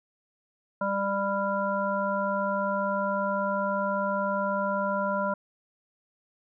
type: harmonic tone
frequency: 198.2 Hz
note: G3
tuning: 19 cents sharp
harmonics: 1 / 3 / 5 / 7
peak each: -32 / -29 / -30 / -32 dBFS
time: 0.81-5.34 s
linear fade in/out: 5 ms
effects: none